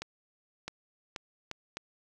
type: accelerating click train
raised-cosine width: 0.2 ms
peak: -20 dBFS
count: 5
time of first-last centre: 0.02-1.77 s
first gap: 660 ms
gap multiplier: 0.73
effects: none